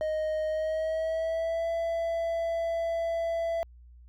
triangle tone with pitch glide, 622.3 to 667 Hz, D#5 to E5, 0 to +20 cents, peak -25 dBFS, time 0.01-3.63 s, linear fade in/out 0 ms, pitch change +120 cents, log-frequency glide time 0.48-1.69 s, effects added 60 Hz sine -49 dBFS peak until 4.08 s

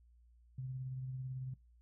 sine tone with tremolo, 129.9 Hz, C3, 12 cents flat, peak -38 dBFS, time 0.58-1.54 s, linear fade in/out 5 ms, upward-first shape triangle, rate 18 Hz, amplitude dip 35%, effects noise-tail reverb RT60 0.2 s tail -21 dB re dry + added 59 Hz sine -62 dBFS peak until 1.81 s

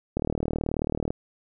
click train, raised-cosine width 2 ms, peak -13 dBFS, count 37, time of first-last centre 0.17-1.105 s, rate 38.5 Hz, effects none

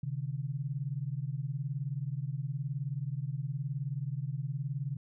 sine beating tone pair, 130.81 / 149.81 Hz, C3 / D3, 0 / +35 cents, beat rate 19 Hz, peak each -35 / -36 dBFS, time 0.03-4.97 s, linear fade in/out 5 ms, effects none

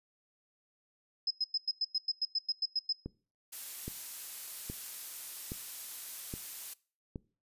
sine tone bursts, 5100 Hz, D#8, 42 cents sharp, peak -28 dBFS, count 13, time 1.27-2.927 s, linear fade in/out 5 ms, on 37 ms, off 98 ms
click train, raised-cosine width 3 ms, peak -26 dBFS, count 6, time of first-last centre 3.06-7.158 s, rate 1.22 Hz
blue noise, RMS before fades -42 dBFS, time 3.52-6.74 s, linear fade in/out 10 ms
effects noise-tail reverb RT60 0.4 s tail -22 dB re dry + resampled to 32000 Hz

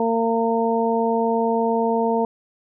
harmonic tone, 228.6 Hz, A#3, 34 cents flat, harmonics 1 / 2 / 3 / 4, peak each -23 / -21 / -25 / -24 dBFS, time 0-2.25 s, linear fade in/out 2 ms, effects none

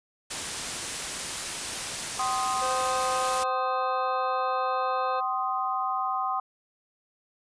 white noise, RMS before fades -32 dBFS, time 0.3-3.44 s, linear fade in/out 10 ms
sine chord, C minor, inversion second, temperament equal with one note detuned, 765.6 / 1046.5 / 1244.5 Hz, G5 / C6 / Eb6, -41 / 0 / 0 cents, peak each -30 dBFS, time 2.19-6.4 s, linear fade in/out 5 ms
harmonic tone, 518 Hz, C5, 17 cents flat, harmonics 1 / 3 / 5 / 7 / 8, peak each -31 / -41 / -45 / -48 / -49 dBFS, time 2.61-5.21 s, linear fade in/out 20 ms
effects resampled to 22050 Hz

